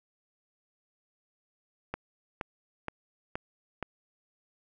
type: click train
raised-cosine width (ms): 0.5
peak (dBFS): -18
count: 5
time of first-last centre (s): 1.94-3.827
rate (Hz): 2.12
effects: none